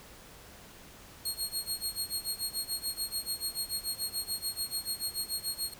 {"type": "tone with tremolo", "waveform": "20% pulse", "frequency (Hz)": 4289, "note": "C8", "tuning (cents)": 42, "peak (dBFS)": -24, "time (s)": [1.25, 5.74], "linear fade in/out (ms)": 5, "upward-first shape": "sine", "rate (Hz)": 6.9, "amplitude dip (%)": 90, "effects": ["pink hiss -52 dBFS RMS until 5.79 s"]}